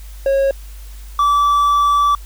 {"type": "tone pair in turn", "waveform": "triangle", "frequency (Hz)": [546, 1156.9], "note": ["C#5", "D6"], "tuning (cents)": [-26, -26], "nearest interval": "octave + minor second", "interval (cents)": 1300, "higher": "second", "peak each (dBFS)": [-10, -9], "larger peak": "second", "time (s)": [[0.26, 0.51], [1.19, 2.15]], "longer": "second", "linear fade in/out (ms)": 2, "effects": ["added 50 Hz sine -31 dBFS peak until 2.25 s", "white hiss -45 dBFS RMS until 2.25 s"]}